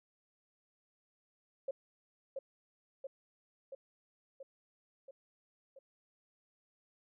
sine tone with echo, 540 Hz, C#5, 45 cents flat, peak -34 dBFS, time 1.68-1.71 s, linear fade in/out 5 ms, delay 680 ms, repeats 6, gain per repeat -3 dB, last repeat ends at 5.79 s, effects none

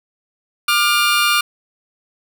20% pulse tone pair together, 1191.9 / 1414 Hz, D6 / F6, +25 / +21 cents, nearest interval minor third, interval 296 cents, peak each -11 dBFS, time 0.68-1.41 s, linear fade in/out 5 ms, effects none

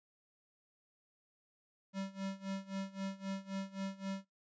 square tone with tremolo, 193.9 Hz, G3, 19 cents flat, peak -37 dBFS, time 1.93-4.25 s, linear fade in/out 50 ms, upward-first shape sine, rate 3.8 Hz, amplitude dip 90%, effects noise-tail reverb RT60 0.2 s tail -26 dB re dry + resampled to 16000 Hz

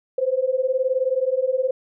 sine beating tone pair, 508 / 527 Hz, B4 / C5, +49 / +12 cents, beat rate 19 Hz, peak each -22 / -21 dBFS, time 0.18-1.71 s, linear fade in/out 5 ms, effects none

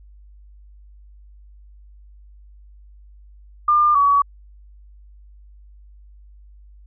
sine tone pair in turn, 1200 / 1132.6 Hz, D6 / C#6, +37 / +37 cents, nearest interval minor second, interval 100 cents, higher first, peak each -12 dBFS, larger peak neither, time 3.68-3.95 / 3.95-4.22 s, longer neither, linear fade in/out 5 ms, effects added 50 Hz sine -43 dBFS peak until 6.86 s

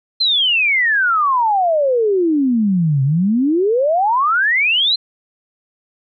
sine exponential two-way sweep, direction down then up, 4189 to 130.81 to 4189 Hz, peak -12 dBFS, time 0.2-4.96 s, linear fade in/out 10 ms, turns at 3.03 s, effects none

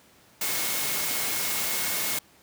sine tone in noise, 2170 Hz, C#7, 37 cents flat, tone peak -38 dBFS, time 0.41-2.19 s, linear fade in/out 5 ms, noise white, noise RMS -28 dBFS, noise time 0.41-2.19 s, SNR -13 dB, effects pink hiss -57 dBFS RMS until 2.42 s + high-pass 100 Hz 12 dB/octave

